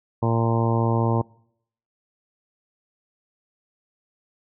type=harmonic tone; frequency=115 Hz; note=A#2; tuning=23 cents flat; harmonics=1 / 2 / 3 / 4 / 5 / 6 / 7 / 8 / 9; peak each=-21 / -26 / -28 / -29 / -31 / -35 / -33 / -30 / -33 dBFS; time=0.22-1.22 s; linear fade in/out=10 ms; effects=noise-tail reverb RT60 0.7 s tail -24 dB re dry